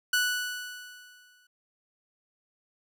sawtooth tone with exponential decay, 1480 Hz, F#6, in tune, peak -18 dBFS, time 0.13-1.47 s, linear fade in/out 5 ms, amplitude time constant 290 ms, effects none

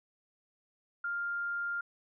sine tone, 1400 Hz, F6, 4 cents sharp, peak -32 dBFS, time 1.04-1.81 s, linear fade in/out 5 ms, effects none

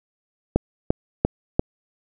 click train, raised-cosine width 2 ms, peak -3 dBFS, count 4, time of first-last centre 0.56-1.594 s, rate 2.9 Hz, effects none

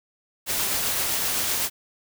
white noise with tremolo, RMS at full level -24 dBFS, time 0.46-1.7 s, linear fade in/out 50 ms, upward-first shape triangle, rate 7.8 Hz, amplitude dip 25%, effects none

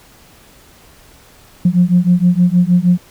sine beating tone pair, 174.61 / 181.01 Hz, F3 / F#3, 0 / -38 cents, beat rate 6.4 Hz, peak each -11 dBFS, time 1.65-2.98 s, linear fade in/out 5 ms, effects tanh soft clip ceiling -1 dBFS + pink hiss -45 dBFS RMS until 3.1 s

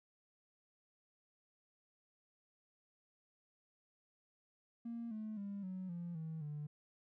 triangle tone with pitch steps, 233.1 / 216.2 / 200.6 / 186.08 / 172.62 / 160.13 / 148.55 Hz, A#3 / A3 / G3 / F#3 / F3 / E3 / D3, 0 / -30 / +40 / +10 / -20 / -50 / +20 cents, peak -38 dBFS, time 4.85-6.67 s, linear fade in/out 10 ms, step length 260 ms, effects tanh soft clip ceiling -38 dBFS

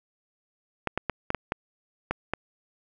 clicks, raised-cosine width 0.5 ms, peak -11 dBFS, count 8, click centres 0.873 / 0.976 / 1.097 / 1.304 / 1.347 / 1.521 / 2.11 / 2.336 s, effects none

